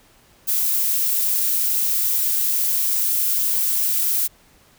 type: noise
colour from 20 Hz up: violet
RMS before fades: -20 dBFS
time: 0.47-4.28 s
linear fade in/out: 20 ms
effects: pink hiss -54 dBFS RMS until 4.78 s